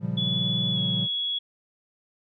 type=chord; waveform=triangle; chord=G half-diminished seventh; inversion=first; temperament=equal; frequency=116.54 / 138.59 / 174.61 / 196 Hz; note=Bb2 / Db3 / F3 / G3; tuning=0 / 0 / 0 / 0 cents; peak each=-30 / -30 / -28 / -30 dBFS; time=0-1.08 s; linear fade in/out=50 ms
type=tone with pitch glide; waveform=sine; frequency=3421 to 3354 Hz; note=A7 to G#7; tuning=-49 to +16 cents; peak=-25 dBFS; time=0.17-1.39 s; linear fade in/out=10 ms; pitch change=-35 cents; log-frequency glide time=0.72-0.78 s
effects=none